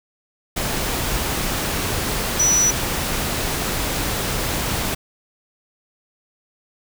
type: tone in noise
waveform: sine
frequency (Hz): 5910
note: F#8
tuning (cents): -3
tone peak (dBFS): -14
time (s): 2.39-2.71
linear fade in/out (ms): 10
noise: pink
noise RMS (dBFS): -23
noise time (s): 0.56-4.95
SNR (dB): +6
effects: none